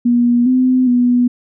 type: tone with pitch steps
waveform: sine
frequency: 240.4 / 255.6 / 245 Hz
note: B3 / C4 / B3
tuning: -46 / -40 / -14 cents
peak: -9 dBFS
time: 0.05-1.28 s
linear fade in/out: 10 ms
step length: 410 ms
effects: none